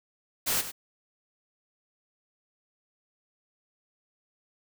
white noise with echo, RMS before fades -27 dBFS, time 0.46-0.62 s, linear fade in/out 20 ms, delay 100 ms, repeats 1, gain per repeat -11 dB, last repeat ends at 0.72 s, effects none

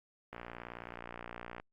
click train, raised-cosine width 0.5 ms, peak -28 dBFS, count 76, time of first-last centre 0.33-1.599 s, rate 59.1 Hz, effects Opus 48 kbps

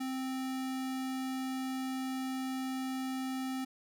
square tone, 261.6 Hz, C4, in tune, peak -35 dBFS, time 0-3.65 s, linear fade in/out 10 ms, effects none

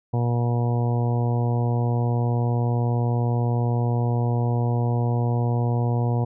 harmonic tone, 119.7 Hz, A#2, 46 cents sharp, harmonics 1 / 2 / 3 / 4 / 5 / 6 / 7 / 8, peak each -20 / -30 / -34 / -32 / -38 / -34 / -38 / -37 dBFS, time 0.13-6.25 s, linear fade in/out 10 ms, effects none

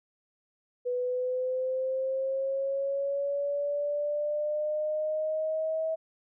sine linear sweep, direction up, 492.1 to 644 Hz, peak -27 dBFS, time 0.85-5.96 s, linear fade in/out 20 ms, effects none

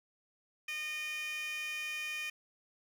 15% pulse tone with high-pass filter, 612 Hz, D#5, 29 cents flat, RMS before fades -39 dBFS, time 0.68-2.3 s, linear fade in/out 5 ms, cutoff 2400 Hz, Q 3.7, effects none

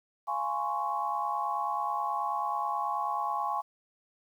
sine chord, Db major seventh, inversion first, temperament just, 693 / 831.5 / 1039.4 / 1108.7 Hz, F5 / Ab5 / C6 / Db6, -14 / +2 / -12 / 0 cents, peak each -38 / -32 / -36 / -33 dBFS, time 0.27-3.62 s, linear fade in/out 20 ms, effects 10-bit

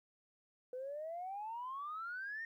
sine exponential sweep, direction up, 495 to 1864.7 Hz, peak -40 dBFS, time 0.73-2.45 s, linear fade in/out 2 ms, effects tanh soft clip ceiling -36 dBFS + 13-bit

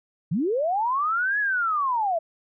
sine linear two-way sweep, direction up then down, 138.59 to 1712 to 634 Hz, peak -21 dBFS, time 0.31-2.19 s, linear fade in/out 10 ms, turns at 1.39 s, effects none

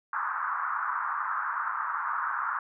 pink band-pass noise, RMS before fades -31 dBFS, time 0.13-2.59 s, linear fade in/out 2 ms, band 1000 to 1500 Hz, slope 48 dB/octave, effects none

